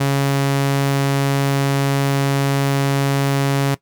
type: tone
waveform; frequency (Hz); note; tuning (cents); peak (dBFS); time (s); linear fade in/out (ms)
sawtooth; 138.59; C#3; 0; -11; 0-3.75; 10
effects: noise-tail reverb RT60 0.1 s tail -18 dB re dry

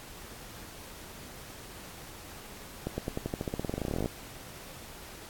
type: accelerating click train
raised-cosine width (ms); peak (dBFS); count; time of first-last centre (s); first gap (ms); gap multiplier
2; -18; 25; 2.87-4.059; 110; 0.92
effects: pink hiss -47 dBFS RMS until 5.29 s + AAC 64 kbps

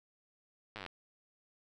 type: slowing click train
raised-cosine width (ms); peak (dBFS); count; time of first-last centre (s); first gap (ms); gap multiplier
0.3; -27; 11; 0.76-0.863; 9; 1.03
effects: none

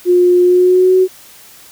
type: tone with pitch glide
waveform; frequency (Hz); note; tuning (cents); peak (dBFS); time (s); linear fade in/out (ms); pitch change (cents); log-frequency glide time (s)
sine; 357 to 372.8; F4 to F#4; +38 to +13; -6; 0.05-1.08; 50; +75; 0.42-0.97
effects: white hiss -40 dBFS RMS until 1.71 s

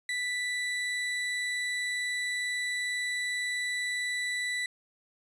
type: tone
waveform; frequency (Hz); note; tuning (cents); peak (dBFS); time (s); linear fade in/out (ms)
35% pulse; 1975.5; B6; 0; -28; 0.09-4.66; 2
effects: resampled to 22050 Hz

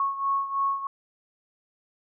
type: beating tone pair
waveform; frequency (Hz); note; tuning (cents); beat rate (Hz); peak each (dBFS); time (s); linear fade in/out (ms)
sine; 1100 / 1103.1; C#6 / C#6; -14 / -9; 3.1; -25 / -30; 0-0.87; 2
effects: none

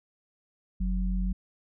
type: tone pair together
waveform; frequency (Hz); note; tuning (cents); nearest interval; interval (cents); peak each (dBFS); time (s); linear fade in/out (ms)
sine; 46.13 / 184.4; F#1 / F#3; -4 / -6; 2 octaves; 2398; -26 / -31; 0.8-1.33; 10
effects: none

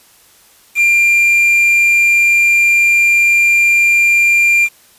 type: tone with quantisation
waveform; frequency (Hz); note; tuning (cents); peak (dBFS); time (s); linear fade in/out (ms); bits
triangle; 2387; D7; +28; -6; 0.75-4.69; 50; 5
effects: white hiss -47 dBFS RMS until 4.98 s + resampled to 32000 Hz

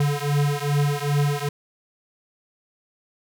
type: beating tone pair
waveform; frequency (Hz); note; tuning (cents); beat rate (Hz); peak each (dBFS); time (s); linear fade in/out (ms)
square; 143.3 / 145.8; D3 / D3; -42 / -12; 2.5; -23 / -24; 0-1.49; 5
effects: none

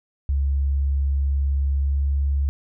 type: tone with pitch glide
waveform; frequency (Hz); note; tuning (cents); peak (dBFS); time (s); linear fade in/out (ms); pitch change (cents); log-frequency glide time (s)
sine; 69.3 to 69.82; C#2 to C#2; 0 to +13; -18; 0.29-2.49; 0; +13; 1.81-1.97
effects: none

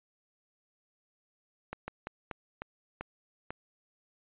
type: slowing click train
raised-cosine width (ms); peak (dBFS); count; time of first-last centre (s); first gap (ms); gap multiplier
0.5; -22; 7; 1.73-3.505; 150; 1.27
effects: resampled to 8000 Hz

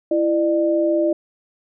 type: tone pair together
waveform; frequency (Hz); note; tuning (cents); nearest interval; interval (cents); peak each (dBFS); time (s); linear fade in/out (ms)
sine; 334.2 / 600; E4 / D5; +24 / +37; minor seventh; 1013; -18; 0.11-1.13; 5
effects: none

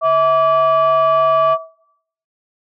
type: tone pair together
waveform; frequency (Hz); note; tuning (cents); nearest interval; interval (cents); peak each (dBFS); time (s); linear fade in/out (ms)
sine; 648.2 / 1155; E5 / D6; -29 / -29; minor seventh; 1000; -12; 0.01-1.58; 50
effects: noise-tail reverb RT60 0.7 s tail -19 dB re dry + tanh soft clip ceiling -7 dBFS

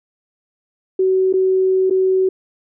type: tone with dropouts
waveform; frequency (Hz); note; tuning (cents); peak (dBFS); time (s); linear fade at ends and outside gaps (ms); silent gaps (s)
sine; 376.7; F#4; +31; -12; 0.99-2.29; 5; 1.328-1.337 / 1.899-1.907
effects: none

